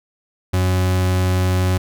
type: tone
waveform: 40% pulse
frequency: 92.1 Hz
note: F#2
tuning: 7 cents flat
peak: -14 dBFS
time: 0.53-1.78 s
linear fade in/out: 10 ms
effects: none